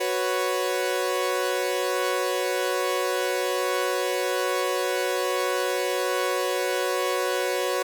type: chord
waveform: sawtooth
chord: F# suspended fourth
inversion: none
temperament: equal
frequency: 370 / 493.9 / 554.4 Hz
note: F#4 / B4 / C#5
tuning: 0 / 0 / 0 cents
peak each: -24 dBFS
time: 0-7.83 s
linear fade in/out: 10 ms
effects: none